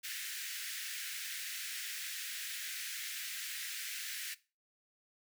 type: high-pass noise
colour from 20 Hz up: pink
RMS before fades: -42 dBFS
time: 0.03-4.35 s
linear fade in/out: 20 ms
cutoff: 1600 Hz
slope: 48 dB/octave
effects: noise-tail reverb RT60 0.3 s tail -18 dB re dry